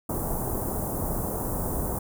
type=band-stop noise; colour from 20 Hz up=pink; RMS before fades=-29 dBFS; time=0.09-1.99 s; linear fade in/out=5 ms; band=990 to 9800 Hz; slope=24 dB/octave; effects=none